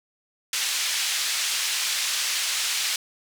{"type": "band-pass noise", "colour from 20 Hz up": "pink", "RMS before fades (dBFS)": -26, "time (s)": [0.53, 2.96], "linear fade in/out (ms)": 2, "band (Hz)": [2600, 8400], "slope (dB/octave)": 12, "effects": []}